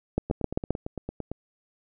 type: two click trains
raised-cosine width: 2 ms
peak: -19 / -10 dBFS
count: 10 / 5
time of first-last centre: 0.3-1.316 / 0.18-0.706 s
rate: 8.86 / 7.6 Hz
effects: none